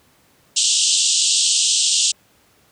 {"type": "band-pass noise", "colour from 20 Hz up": "white", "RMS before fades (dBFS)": -17, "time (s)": [0.56, 2.12], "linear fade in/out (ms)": 10, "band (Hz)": [2800, 8500], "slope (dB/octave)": 96, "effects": ["pink hiss -56 dBFS RMS until 2.71 s", "high-pass 80 Hz 12 dB/octave"]}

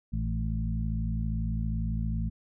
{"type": "harmonic tone with a mistuned harmonic", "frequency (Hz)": 55, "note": "A1", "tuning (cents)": 0, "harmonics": [1, 2, 3, 4], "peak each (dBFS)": [-30, -33, -35, -36], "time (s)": [0.12, 2.3], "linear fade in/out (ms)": 20, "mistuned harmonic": 2, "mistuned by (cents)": 41, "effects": []}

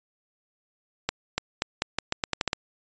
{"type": "accelerating click train", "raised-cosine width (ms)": 0.2, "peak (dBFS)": -7, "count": 11, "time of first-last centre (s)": [1.09, 2.531], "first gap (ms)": 290, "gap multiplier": 0.83, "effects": ["resampled to 16000 Hz"]}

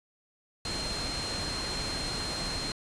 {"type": "tone in noise", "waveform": "sine", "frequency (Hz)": 4186, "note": "C8", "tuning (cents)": 0, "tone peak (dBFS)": -35, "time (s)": [0.65, 2.72], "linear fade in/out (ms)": 2, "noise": "pink", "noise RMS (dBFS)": -35, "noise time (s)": [0.65, 2.72], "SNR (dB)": -3, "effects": ["resampled to 22050 Hz"]}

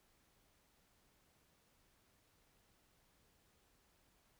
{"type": "silence", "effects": ["pink hiss -74 dBFS RMS until 4.39 s"]}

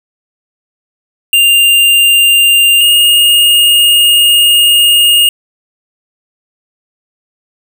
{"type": "tone pair in turn", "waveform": "square", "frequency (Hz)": [2794, 2846], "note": ["F7", "F7"], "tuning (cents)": [0, 32], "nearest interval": "unison", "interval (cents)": 32, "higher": "second", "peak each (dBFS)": -5, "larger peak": "neither", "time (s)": [[1.33, 2.81], [2.81, 5.29]], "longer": "second", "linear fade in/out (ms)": 2, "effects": []}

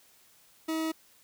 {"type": "tone", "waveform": "40% pulse", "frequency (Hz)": 319.7, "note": "D#4", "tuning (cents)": 47, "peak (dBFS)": -28, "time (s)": [0.68, 0.92], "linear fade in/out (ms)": 10, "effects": ["white hiss -61 dBFS RMS until 1.23 s"]}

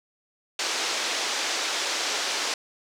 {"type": "band-pass noise", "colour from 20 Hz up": "white", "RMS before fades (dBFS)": -28, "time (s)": [0.59, 2.54], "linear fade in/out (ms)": 2, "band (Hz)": [320, 6300], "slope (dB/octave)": 24, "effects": []}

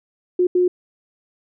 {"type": "tone bursts at uneven times", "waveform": "sine", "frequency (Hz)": 360, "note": "F#4", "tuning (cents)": -47, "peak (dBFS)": -13, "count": 2, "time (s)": [[0.39, 0.47], [0.55, 0.68]], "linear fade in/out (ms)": 5, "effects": []}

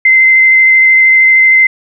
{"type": "tone with vibrato", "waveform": "sine", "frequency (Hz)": 2070, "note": "C7", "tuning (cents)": -19, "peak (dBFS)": -3, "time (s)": [0.05, 1.67], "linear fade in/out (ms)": 5, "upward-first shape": "square", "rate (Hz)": 13, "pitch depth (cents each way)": 8, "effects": []}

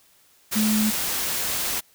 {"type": "tone in noise", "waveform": "sine", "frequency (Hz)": 214.7, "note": "A3", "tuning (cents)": -42, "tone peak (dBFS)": -19, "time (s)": [0.55, 0.91], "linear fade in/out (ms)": 20, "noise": "white", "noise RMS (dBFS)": -26, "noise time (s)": [0.51, 1.81], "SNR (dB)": 4, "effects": ["white hiss -58 dBFS RMS until 1.94 s"]}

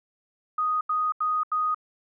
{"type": "tone bursts", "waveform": "sine", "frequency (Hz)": 1244.5, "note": "D#6", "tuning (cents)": 0, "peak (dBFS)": -22, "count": 4, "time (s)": [0.58, 1.746], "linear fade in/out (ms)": 5, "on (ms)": 230, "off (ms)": 82, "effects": []}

